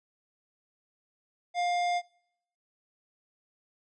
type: tone with hard clipping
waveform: triangle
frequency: 705 Hz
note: F5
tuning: 16 cents sharp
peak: -28 dBFS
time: 1.54-2.02 s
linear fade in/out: 50 ms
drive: 18 dB
effects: noise-tail reverb RT60 0.7 s tail -24 dB re dry + resampled to 22050 Hz